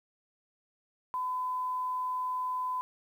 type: tone with quantisation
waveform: sine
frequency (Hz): 1010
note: B5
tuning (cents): +39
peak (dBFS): -30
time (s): 1.14-2.81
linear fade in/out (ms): 0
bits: 10
effects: none